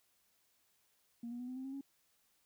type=tone with pitch steps; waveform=sine; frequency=234.9 / 241.2 / 247.7 / 254.4 / 261.2 / 268.3 / 275.5 Hz; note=A#3 / B3 / B3 / C4 / C4 / C4 / C#4; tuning=+13 / -41 / +5 / -48 / -3 / +44 / -11 cents; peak=-40 dBFS; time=1.23-1.811 s; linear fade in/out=5 ms; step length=83 ms; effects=tanh soft clip ceiling -37 dBFS + white hiss -75 dBFS RMS until 2.45 s